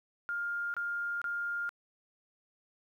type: tone bursts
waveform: sine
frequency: 1407 Hz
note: F6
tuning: 12 cents sharp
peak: -32 dBFS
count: 3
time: 0.29-1.692 s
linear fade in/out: 0 ms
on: 450 ms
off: 26 ms
effects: 11-bit